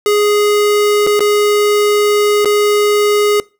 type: tone with dropouts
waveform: square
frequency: 415.3 Hz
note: G#4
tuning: in tune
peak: -10 dBFS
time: 0.06-3.4 s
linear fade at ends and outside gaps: 1 ms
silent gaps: 1.066-1.071 / 1.194-1.205 / 2.447-2.456 s
effects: noise-tail reverb RT60 0.3 s tail -23 dB re dry